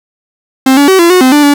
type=tone with pitch steps; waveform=45% pulse; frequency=263.7 / 285 / 380.2 / 340.4 / 365.4 / 258 / 294.1 / 287.3 Hz; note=C4 / C#4 / F#4 / F4 / F#4 / C4 / D4 / D4; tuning=+14 / +48 / +47 / -44 / -22 / -24 / +3 / -38 cents; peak=-3 dBFS; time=0.66-1.54 s; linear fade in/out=5 ms; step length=110 ms; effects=none